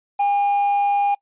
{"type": "tone with quantisation", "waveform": "triangle", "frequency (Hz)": 810, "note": "G#5", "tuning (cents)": -43, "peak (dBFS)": -14, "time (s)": [0.19, 1.15], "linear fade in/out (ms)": 10, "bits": 7, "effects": ["noise-tail reverb RT60 0.1 s tail -25 dB re dry", "resampled to 8000 Hz"]}